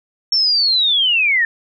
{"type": "linear sweep", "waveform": "sine", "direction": "down", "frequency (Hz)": [5480, 1766], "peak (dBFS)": -12, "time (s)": [0.32, 1.45], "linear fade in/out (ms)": 2, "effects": []}